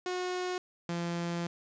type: tone pair in turn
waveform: sawtooth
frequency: 363.3 / 171.45 Hz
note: F#4 / F3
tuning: -32 / -32 cents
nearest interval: octave + minor second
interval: 1300 cents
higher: first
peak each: -28 dBFS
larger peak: neither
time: 0.06-0.58 / 0.89-1.47 s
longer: second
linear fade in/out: 2 ms
effects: resampled to 16000 Hz + 9-bit